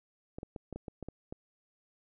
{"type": "clicks", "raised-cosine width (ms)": 2, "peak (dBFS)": -27, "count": 9, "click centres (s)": [0.385, 0.431, 0.562, 0.727, 0.76, 0.882, 1.027, 1.086, 1.325], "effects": []}